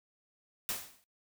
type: noise with exponential decay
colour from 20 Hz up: white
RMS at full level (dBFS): -32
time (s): 0.69-1.04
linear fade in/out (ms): 0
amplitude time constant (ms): 74
effects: noise-tail reverb RT60 0.1 s tail -19 dB re dry